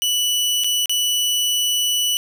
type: tone with dropouts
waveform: sawtooth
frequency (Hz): 2960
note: F#7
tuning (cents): 0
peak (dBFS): -14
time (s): 0.02-2.17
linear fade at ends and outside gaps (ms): 0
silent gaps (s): 0.637-0.644 / 0.858-0.895
effects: none